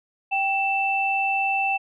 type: tone pair together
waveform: sine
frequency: 783 / 2660 Hz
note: G5 / E7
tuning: -2 / +15 cents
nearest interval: octave + major sixth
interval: 2117 cents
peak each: -23 dBFS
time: 0.31-1.78 s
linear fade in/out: 20 ms
effects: none